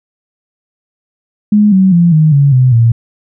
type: tone with pitch steps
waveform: sine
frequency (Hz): 209 / 189.45 / 171.73 / 155.67 / 141.11 / 127.91 / 115.95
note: G#3 / F#3 / F3 / D#3 / C#3 / C3 / A#2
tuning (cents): +11 / +41 / -29 / +1 / +31 / -39 / -9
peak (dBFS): -4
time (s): 1.52-2.92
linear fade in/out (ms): 5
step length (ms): 200
effects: none